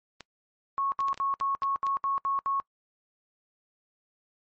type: clicks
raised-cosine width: 0.2 ms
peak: -24 dBFS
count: 8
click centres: 0.207 / 1.005 / 1.084 / 1.143 / 1.176 / 1.401 / 1.633 / 1.867 s
type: tone bursts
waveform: sine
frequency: 1100 Hz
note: C#6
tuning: 14 cents flat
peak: -25 dBFS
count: 9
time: 0.78-2.6 s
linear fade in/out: 0 ms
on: 140 ms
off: 70 ms
effects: noise-tail reverb RT60 0.1 s tail -24 dB re dry + MP3 32 kbps